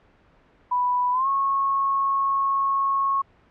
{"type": "tone with pitch glide", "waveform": "sine", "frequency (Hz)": [987.8, 1096], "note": ["B5", "C#6"], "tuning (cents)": [0, -20], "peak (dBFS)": -19, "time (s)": [0.71, 3.22], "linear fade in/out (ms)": 10, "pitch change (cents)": 180, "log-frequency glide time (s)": [1.12, 1.28], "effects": ["pink hiss -57 dBFS RMS until 3.5 s", "low-pass 2000 Hz 12 dB/octave"]}